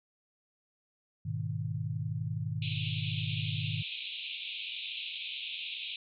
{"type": "chord", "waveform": "sine", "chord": "G# minor", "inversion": "none", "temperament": "equal", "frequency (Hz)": [103.83, 123.47, 155.56], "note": ["G#2", "B2", "D#3"], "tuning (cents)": [0, 0, 0], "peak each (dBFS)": [-36, -37, -36], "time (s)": [1.25, 3.83], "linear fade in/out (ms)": 10}
{"type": "band-pass noise", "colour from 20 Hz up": "pink", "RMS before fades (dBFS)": -40, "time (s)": [2.62, 5.96], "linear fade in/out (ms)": 2, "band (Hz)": [2400, 3900], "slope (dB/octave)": 96}
{"effects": []}